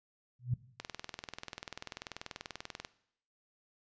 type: tone with exponential growth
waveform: sine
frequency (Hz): 123.47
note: B2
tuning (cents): 0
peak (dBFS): -25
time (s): 0.39-0.54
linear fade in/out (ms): 5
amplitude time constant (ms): 32
type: click train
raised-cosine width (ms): 0.2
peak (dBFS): -23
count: 43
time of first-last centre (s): 0.8-2.849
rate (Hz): 20.5
effects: noise-tail reverb RT60 0.7 s tail -18 dB re dry + resampled to 16000 Hz